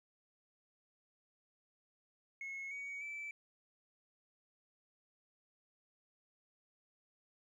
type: tone with pitch steps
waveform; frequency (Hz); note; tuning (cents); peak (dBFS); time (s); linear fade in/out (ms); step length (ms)
sine; 2179 / 2248 / 2319; C#7 / C#7 / D7; -30 / +24 / -22; -40; 2.41-3.31; 2; 300
effects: tanh soft clip ceiling -40 dBFS + 13-bit